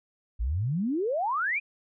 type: exponential sweep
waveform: sine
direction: up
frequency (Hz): 51 to 2535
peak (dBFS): -25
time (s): 0.39-1.6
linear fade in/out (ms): 20
effects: none